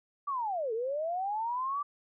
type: linear two-way sweep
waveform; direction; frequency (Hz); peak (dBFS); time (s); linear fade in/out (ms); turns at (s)
sine; down then up; 1174.7 to 430.9 to 1174.7; -30; 0.27-1.83; 10; 0.73
effects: none